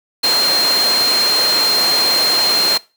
sine tone in noise, 4186 Hz, C8, in tune, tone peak -12 dBFS, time 0.23-2.78 s, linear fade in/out 10 ms, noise pink, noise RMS -18 dBFS, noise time 0.23-2.78 s, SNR +3 dB, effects noise-tail reverb RT60 0.3 s tail -21 dB re dry + high-pass 400 Hz 12 dB/octave

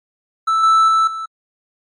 triangle tone with level steps, 1318.5 Hz, E6, in tune, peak -11 / -7 / -9 / -21 dBFS, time 0.47-1.26 s, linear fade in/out 10 ms, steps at 0.63 / 0.88 / 1.07 s, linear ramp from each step 5 ms, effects MP3 48 kbps

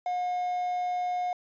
triangle tone with quantisation, 720 Hz, F#5, 47 cents flat, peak -25 dBFS, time 0.06-1.33 s, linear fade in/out 2 ms, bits 9, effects resampled to 16000 Hz

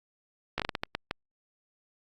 slowing click train, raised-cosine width 0.3 ms, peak -13 dBFS, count 9, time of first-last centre 0.58-1.111 s, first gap 16 ms, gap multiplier 1.39, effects Opus 48 kbps

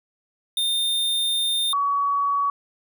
square / sine tone pair in turn, 3630 / 1129.9 Hz, A#7 / C#6, -47 / +33 cents, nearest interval octave + minor sixth, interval 2020 cents, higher first, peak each -21 / -19 dBFS, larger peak second, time 0.57-1.73 / 1.73-2.5 s, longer first, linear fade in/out 2 ms, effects none

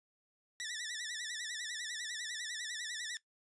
15% pulse tone with vibrato, 1846 Hz, A#6, 17 cents flat, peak -33 dBFS, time 0.6-3.17 s, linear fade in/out 0 ms, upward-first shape sine, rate 10 Hz, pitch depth 120 cents each way, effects noise-tail reverb RT60 0.1 s tail -18 dB re dry + resampled to 22050 Hz

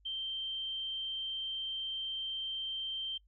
sine tone, 3136 Hz, G7, in tune, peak -35 dBFS, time 0.05-3.18 s, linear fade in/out 10 ms, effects noise-tail reverb RT60 0.1 s tail -24 dB re dry + added 50 Hz sine -63 dBFS peak until 3.27 s

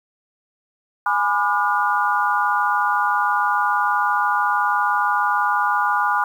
sine chord, G# diminished seventh, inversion none, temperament just, 830.6 / 996.7 / 1196.1 / 1435.3 Hz, G#5 / B5 / D6 / F6, 0 / +16 / +31 / +47 cents, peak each -22 dBFS, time 1.06-6.24 s, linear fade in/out 2 ms, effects 8-bit

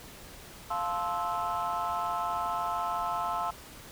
sine chord, F major seventh, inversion none, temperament just, 698.5 / 873.1 / 1047.7 / 1309.6 Hz, F5 / A5 / C6 / E6, 0 / -14 / +2 / -12 cents, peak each -33 dBFS, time 0.7-3.51 s, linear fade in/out 10 ms, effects tanh soft clip ceiling -23 dBFS + pink hiss -48 dBFS RMS until 3.91 s

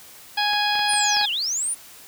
harmonic tone, 830.6 Hz, G#5, in tune, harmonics 1 / 2 / 3 / 4 / 5 / 6, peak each -23 / -26 / -29 / -26 / -30 / -28 dBFS, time 0.37-1.26 s, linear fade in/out 10 ms
clicks, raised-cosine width 0.3 ms, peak -18 dBFS, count 6, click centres 0.534 / 0.755 / 0.793 / 0.936 / 1.167 / 1.213 s
sine linear two-way sweep, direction down then up, 9890 to 2689 to 9890 Hz, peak -22 dBFS, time 0.88-1.75 s, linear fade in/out 20 ms, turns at 1.31 s
effects white hiss -45 dBFS RMS until 2.07 s

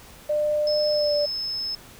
sine tone with pitch glide, 599 to 586.7 Hz, D5 to D5, +34 to -2 cents, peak -20 dBFS, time 0.29-1.26 s, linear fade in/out 10 ms, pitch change -36 cents, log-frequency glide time 0.9-1.14 s
sine tone, 5210 Hz, E8, 21 cents flat, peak -26 dBFS, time 0.67-1.75 s, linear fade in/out 2 ms
effects pink hiss -47 dBFS RMS until 1.99 s

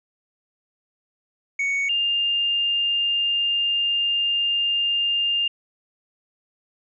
triangle / sine tone pair in turn, 2227 / 2806 Hz, C#7 / F7, +7 / +8 cents, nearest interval major third, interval 401 cents, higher second, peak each -19 dBFS, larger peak neither, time 1.59-1.89 / 1.89-5.48 s, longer second, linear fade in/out 5 ms, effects resampled to 22050 Hz

